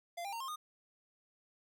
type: tone with pitch steps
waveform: square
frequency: 690 / 797.2 / 921 / 1064.1 / 1229.4 Hz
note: F5 / G5 / A#5 / C6 / D#6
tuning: -21 / +29 / -21 / +29 / -21 cents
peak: -40 dBFS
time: 0.17-0.56 s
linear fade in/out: 10 ms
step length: 78 ms
effects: none